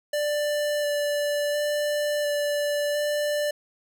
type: tone with vibrato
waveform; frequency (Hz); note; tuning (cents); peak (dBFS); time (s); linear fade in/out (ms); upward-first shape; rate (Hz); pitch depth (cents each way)
square; 587.3; D5; 0; -24; 0.13-3.51; 5; square; 0.71; 9
effects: none